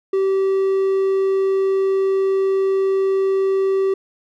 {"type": "tone", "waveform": "triangle", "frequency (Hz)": 386.3, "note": "G4", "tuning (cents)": -25, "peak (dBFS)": -13, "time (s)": [0.13, 3.94], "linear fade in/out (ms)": 5, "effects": []}